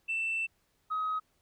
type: tone pair in turn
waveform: sine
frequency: 2669 / 1265.4 Hz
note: E7 / D#6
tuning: +21 / +29 cents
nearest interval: octave + minor second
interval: 1292 cents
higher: first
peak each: -28 dBFS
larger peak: neither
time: 0.08-0.47 / 0.9-1.2 s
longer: first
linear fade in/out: 20 ms
effects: tanh soft clip ceiling -26 dBFS + pink hiss -73 dBFS RMS until 1.41 s

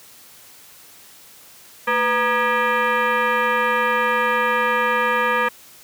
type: tone with frequency modulation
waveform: sine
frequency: 222.8 Hz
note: A3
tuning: 22 cents sharp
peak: -16 dBFS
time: 1.87-5.49 s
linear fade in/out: 10 ms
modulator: 720 Hz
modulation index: 2.7
effects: white hiss -46 dBFS RMS until 5.83 s + high-pass 60 Hz 12 dB/octave

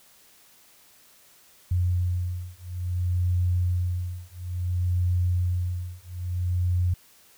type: beating tone pair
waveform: sine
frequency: 89 / 89.58 Hz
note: F2 / F2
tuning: +33 / +44 cents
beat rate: 0.58 Hz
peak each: -26 dBFS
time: 1.71-6.94 s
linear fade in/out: 5 ms
effects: white hiss -56 dBFS RMS until 7.37 s

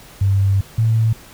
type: tone pair in turn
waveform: sine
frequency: 98 / 112.11 Hz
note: G2 / A2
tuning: 0 / +33 cents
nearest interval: major second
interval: 233 cents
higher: second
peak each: -12 / -12 dBFS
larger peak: neither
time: 0.21-0.61 / 0.78-1.13 s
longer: first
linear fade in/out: 5 ms
effects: pink hiss -42 dBFS RMS until 1.33 s

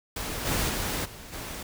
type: noise with level steps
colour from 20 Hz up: pink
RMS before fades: -33 / -27 / -30 / -44 / -37 dBFS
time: 0.16-1.63 s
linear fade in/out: 5 ms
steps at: 0.45 / 0.68 / 1.04 / 1.32 s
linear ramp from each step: 20 ms
effects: none

